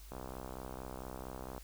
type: click train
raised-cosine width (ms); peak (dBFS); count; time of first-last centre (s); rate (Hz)
1; -30; 95; 0.12-1.58; 64.4
effects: added 50 Hz sine -50 dBFS peak until 1.63 s + white hiss -59 dBFS RMS until 1.63 s